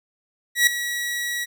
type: tone with ADSR envelope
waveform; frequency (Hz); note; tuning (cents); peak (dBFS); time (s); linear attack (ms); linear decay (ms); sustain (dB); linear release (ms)
sawtooth; 1925; B6; -45; -8; 0.55-1.46; 120; 3; -13; 29
effects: none